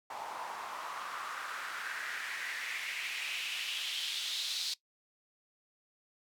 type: noise with band-pass filter sweep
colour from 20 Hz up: white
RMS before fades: -39 dBFS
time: 0.1-4.74 s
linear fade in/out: 5 ms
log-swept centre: 820 to 4200 Hz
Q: 3.4
effects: noise-tail reverb RT60 0.1 s tail -19 dB re dry